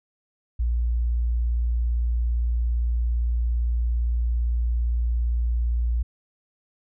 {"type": "tone", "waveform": "sine", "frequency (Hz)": 58.8, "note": "A#1", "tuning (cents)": 16, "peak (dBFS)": -20, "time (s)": [0.59, 6.03], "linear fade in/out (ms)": 10, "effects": []}